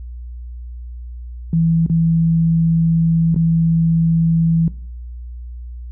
sine tone with dropouts, 164.81 Hz, E3, in tune, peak -12 dBFS, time 1.53-4.68 s, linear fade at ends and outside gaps 2 ms, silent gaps 1.863-1.898 / 3.345-3.361 s, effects noise-tail reverb RT60 0.5 s tail -18 dB re dry + added 60 Hz sine -28 dBFS peak until 5.91 s

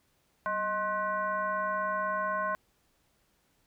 sine tone with frequency modulation, 1062 Hz, C6, 25 cents sharp, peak -28 dBFS, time 0.46-2.55 s, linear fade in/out 0 ms, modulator 436 Hz, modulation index 1.1, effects pink hiss -71 dBFS RMS until 3.66 s

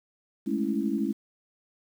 sine chord, A major seventh, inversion third, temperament equal, 207.7 / 220 / 277.2 / 329.6 Hz, G#3 / A3 / C#4 / E4, 0 / 0 / 0 / 0 cents, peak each -30 / -31 / -30 / -31 dBFS, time 0.46-1.13 s, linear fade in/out 20 ms, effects 9-bit

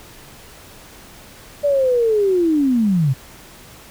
sine linear sweep, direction down, 587.3 to 123.47 Hz, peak -13 dBFS, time 1.63-3.14 s, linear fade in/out 20 ms, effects pink hiss -42 dBFS RMS until 3.9 s

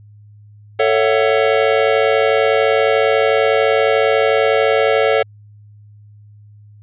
square chord, F# minor seventh, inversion first, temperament just, 444 / 555 / 666 / 740 Hz, A4 / C#5 / E5 / F#5, +16 / +2 / +18 / 0 cents, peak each -16 / -17 / -21 / -22 dBFS, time 0.79-5.23 s, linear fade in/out 10 ms, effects added 104 Hz sine -40 dBFS peak until 6.82 s + resampled to 8000 Hz

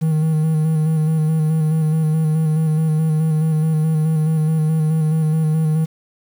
triangle tone with vibrato, 157.1 Hz, D#3, 17 cents sharp, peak -12 dBFS, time 0.01-5.86 s, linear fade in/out 20 ms, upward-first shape square, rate 4.7 Hz, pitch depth 26 cents each way, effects 7-bit

